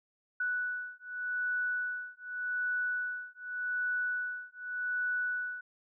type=beating tone pair; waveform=sine; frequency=1480 / 1480.85 Hz; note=F#6 / F#6; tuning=0 / +1 cents; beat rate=0.85 Hz; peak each=-35 / -35 dBFS; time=0.4-5.61 s; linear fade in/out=5 ms; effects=none